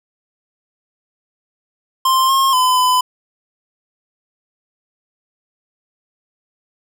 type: tone with pitch steps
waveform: square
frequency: 1049 / 1074 / 1013 / 1007 Hz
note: C6 / C6 / B5 / B5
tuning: +4 / +45 / +44 / +33 cents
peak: -12 dBFS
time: 2.05-3.01 s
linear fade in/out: 5 ms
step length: 240 ms
effects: none